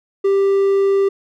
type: tone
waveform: triangle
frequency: 393.5 Hz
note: G4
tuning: 7 cents sharp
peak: -10 dBFS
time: 0.24-1.09 s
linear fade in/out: 10 ms
effects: none